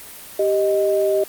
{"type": "tone pair together", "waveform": "sine", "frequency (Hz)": [392, 622.3], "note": ["G4", "D#5"], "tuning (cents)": [0, 0], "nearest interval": "minor sixth", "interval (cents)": 800, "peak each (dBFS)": -18, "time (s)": [0.39, 1.24], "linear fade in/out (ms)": 5, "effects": ["white hiss -38 dBFS RMS until 1.28 s", "Opus 32 kbps"]}